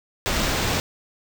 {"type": "noise with sample-and-hold", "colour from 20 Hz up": "pink", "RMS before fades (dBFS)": -23, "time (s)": [0.26, 0.8], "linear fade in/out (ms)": 0, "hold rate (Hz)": 11025, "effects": []}